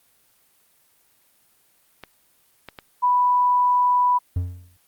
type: clicks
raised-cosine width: 0.3 ms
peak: -20 dBFS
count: 3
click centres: 2.037 / 2.687 / 2.788 s
type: tone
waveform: sine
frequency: 987.8 Hz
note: B5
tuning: in tune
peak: -15 dBFS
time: 3.02-4.19 s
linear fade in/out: 20 ms
type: tone with exponential decay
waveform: triangle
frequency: 88.9 Hz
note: F2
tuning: 31 cents sharp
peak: -16 dBFS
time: 4.36-4.77 s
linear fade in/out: 5 ms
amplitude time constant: 88 ms
effects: white hiss -61 dBFS RMS until 4.87 s + Opus 32 kbps